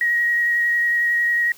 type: tone with vibrato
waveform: sine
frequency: 1894 Hz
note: A#6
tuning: 27 cents sharp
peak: -16 dBFS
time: 0.01-1.52 s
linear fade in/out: 2 ms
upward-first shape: sine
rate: 11 Hz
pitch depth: 12 cents each way
effects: white hiss -47 dBFS RMS until 1.57 s

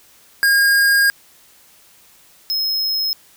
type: tone pair in turn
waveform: square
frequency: 1623 / 5153 Hz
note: G#6 / E8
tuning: -40 / -40 cents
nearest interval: octave + minor sixth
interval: 2000 cents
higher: second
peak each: -12 / -18 dBFS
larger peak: first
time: 0.43-1.1 / 2.5-3.13 s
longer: first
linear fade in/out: 0 ms
effects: white hiss -50 dBFS RMS until 3.36 s

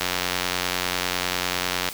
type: click train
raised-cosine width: 0.2 ms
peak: -5 dBFS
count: 170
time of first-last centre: 0.01-1.888 s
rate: 90 Hz
effects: white hiss -36 dBFS RMS until 1.93 s

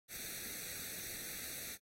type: noise with comb filter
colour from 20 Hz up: white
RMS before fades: -45 dBFS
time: 0.08-1.78 s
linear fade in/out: 50 ms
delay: 0.49 ms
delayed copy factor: +0.85
effects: AAC 48 kbps

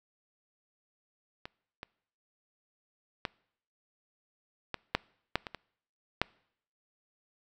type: clicks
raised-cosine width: 0.3 ms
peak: -24 / -24 / -15 / -17 / -9 / -10 / -22 / -23 / -9 dBFS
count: 9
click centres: 1.455 / 1.831 / 3.252 / 4.743 / 4.95 / 5.356 / 5.468 / 5.547 / 6.216 s
effects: noise-tail reverb RT60 0.7 s tail -25 dB re dry

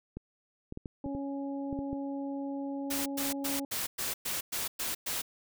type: clicks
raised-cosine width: 3 ms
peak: -26 dBFS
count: 9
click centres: 0.17 / 0.724 / 0.774 / 0.858 / 1.061 / 1.15 / 1.728 / 1.79 / 1.93 s
type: harmonic tone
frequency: 277.8 Hz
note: C#4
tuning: 4 cents sharp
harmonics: 1 / 2 / 3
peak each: -34 / -42 / -46 dBFS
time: 1.04-3.65 s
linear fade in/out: 2 ms
type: noise bursts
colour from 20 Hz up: white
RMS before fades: -34 dBFS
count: 9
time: 2.9-5.22 s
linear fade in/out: 10 ms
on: 160 ms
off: 110 ms
effects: none

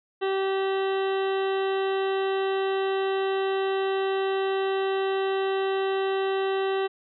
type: harmonic tone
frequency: 386.6 Hz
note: G4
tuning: 24 cents flat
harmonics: 1 / 2 / 3 / 4 / 5 / 7 / 8 / 9 / 10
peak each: -24 / -32 / -36 / -39 / -39 / -41 / -43 / -48 / -45 dBFS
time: 0.21-6.88 s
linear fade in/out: 20 ms
effects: none

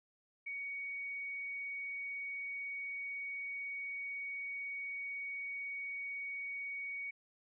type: tone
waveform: sine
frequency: 2241 Hz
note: C#7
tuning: 18 cents sharp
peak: -39 dBFS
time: 0.46-7.11 s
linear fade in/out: 10 ms
effects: none

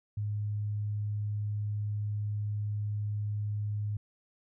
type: tone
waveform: sine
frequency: 104.4 Hz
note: G#2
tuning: 10 cents sharp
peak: -30 dBFS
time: 0.17-3.97 s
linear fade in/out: 5 ms
effects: none

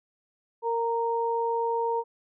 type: tone pair together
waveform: sine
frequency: 462.3 / 928 Hz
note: A#4 / A#5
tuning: -14 / -8 cents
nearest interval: octave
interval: 1206 cents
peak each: -27 dBFS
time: 0.62-2.04 s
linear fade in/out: 50 ms
effects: none

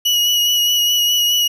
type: tone with vibrato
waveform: 35% pulse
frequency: 2917 Hz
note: F#7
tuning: 25 cents flat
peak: -11 dBFS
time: 0.05-1.48 s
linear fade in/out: 10 ms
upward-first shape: sine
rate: 4.8 Hz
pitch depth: 22 cents each way
effects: none

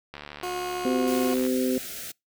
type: click train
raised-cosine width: 0.3 ms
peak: -22 dBFS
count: 98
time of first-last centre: 0.14-1.465 s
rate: 73.2 Hz
type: tone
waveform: 20% pulse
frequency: 360.7 Hz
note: F#4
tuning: 44 cents flat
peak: -24 dBFS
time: 0.43-1.34 s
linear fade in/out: 2 ms
type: harmonic tone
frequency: 128.1 Hz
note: C3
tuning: 36 cents flat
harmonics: 2 / 3 / 4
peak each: -24 / -28 / -30 dBFS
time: 0.85-1.78 s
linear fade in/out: 2 ms
type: band-stop noise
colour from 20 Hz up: white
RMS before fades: -37 dBFS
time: 1.07-2.12 s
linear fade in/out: 10 ms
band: 750 to 1300 Hz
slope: 96 dB/octave
effects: noise-tail reverb RT60 0.2 s tail -26 dB re dry

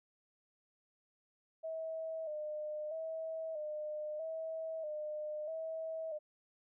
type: tone with vibrato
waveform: sine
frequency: 625 Hz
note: D#5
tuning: 8 cents sharp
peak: -38 dBFS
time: 1.63-6.19 s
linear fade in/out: 20 ms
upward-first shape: square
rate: 0.78 Hz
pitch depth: 53 cents each way
effects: none

